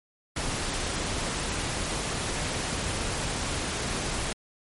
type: noise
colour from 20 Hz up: pink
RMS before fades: -30 dBFS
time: 0.36-4.33 s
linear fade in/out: 5 ms
effects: MP3 48 kbps